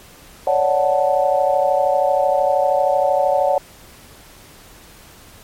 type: chord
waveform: sine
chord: D major seventh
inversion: third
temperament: equal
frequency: 554.4 / 587.3 / 740 / 880 Hz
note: C#5 / D5 / F#5 / A5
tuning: 0 / 0 / 0 / 0 cents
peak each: -18 / -19 / -18 / -23 dBFS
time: 0.47-3.58 s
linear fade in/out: 2 ms
effects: pink hiss -44 dBFS RMS until 5.43 s + MP3 64 kbps